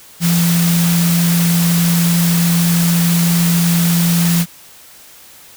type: tone in noise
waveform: sine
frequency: 170.6 Hz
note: F3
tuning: 40 cents flat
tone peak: -11 dBFS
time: 0.2-4.46 s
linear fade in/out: 50 ms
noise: white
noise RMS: -20 dBFS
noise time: 0.2-4.46 s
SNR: +6 dB
effects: white hiss -41 dBFS RMS until 5.56 s